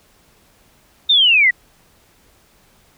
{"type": "linear sweep", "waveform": "sine", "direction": "down", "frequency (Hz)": [3713, 1897], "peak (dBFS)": -9, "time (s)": [1.09, 1.51], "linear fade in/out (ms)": 10, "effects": ["pink hiss -54 dBFS RMS until 2.97 s"]}